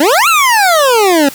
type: exponential two-way sweep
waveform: 25% pulse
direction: up then down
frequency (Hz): 268.3 to 1396.9 to 268.3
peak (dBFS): -3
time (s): 0-1.29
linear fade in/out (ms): 5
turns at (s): 0.28
effects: white hiss -30 dBFS RMS until 1.34 s